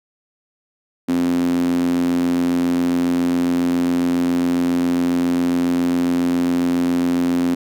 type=tone with high-pass filter; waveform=sawtooth; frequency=87.31 Hz; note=F2; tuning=in tune; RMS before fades=-18 dBFS; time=1.08-7.55 s; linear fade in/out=10 ms; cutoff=250 Hz; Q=7.6; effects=none